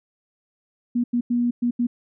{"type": "tone bursts at uneven times", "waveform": "sine", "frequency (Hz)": 240.7, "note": "B3", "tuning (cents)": -44, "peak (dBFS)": -18, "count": 5, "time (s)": [[0.95, 1.04], [1.13, 1.21], [1.3, 1.51], [1.62, 1.71], [1.79, 1.87]], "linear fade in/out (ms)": 10, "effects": []}